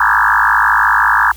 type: tone with frequency modulation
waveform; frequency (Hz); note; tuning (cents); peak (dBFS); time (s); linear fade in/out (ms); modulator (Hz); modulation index
sine; 1302; E6; -22; -8; 0-1.32; 5; 52.8; 7.8
effects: added 60 Hz sine -34 dBFS peak until 1.36 s + white hiss -40 dBFS RMS until 1.36 s